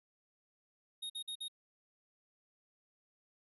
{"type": "tone bursts", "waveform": "square", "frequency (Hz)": 3729, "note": "A#7", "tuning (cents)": 0, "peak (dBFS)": -40, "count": 4, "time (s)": [1.02, 1.483], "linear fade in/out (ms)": 10, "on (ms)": 79, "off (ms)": 49, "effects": ["resampled to 32000 Hz"]}